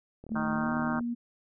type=click train; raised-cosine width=2 ms; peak=-32 dBFS; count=30; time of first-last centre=0.24-1.007 s; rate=37.8 Hz
type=tone with pitch glide; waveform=sine; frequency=221.7 to 237.6 Hz; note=A3 to A#3; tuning=+13 to +33 cents; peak=-29 dBFS; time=0.3-1.15 s; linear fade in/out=20 ms; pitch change=+120 cents; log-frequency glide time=0.53-0.74 s
type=harmonic tone; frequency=155.3 Hz; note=D#3; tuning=3 cents flat; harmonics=1 / 2 / 4 / 5 / 6 / 7 / 8 / 9 / 10; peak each=-39 / -39 / -39 / -39 / -39 / -39 / -39 / -39 / -39 dBFS; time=0.35-1 s; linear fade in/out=10 ms
effects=none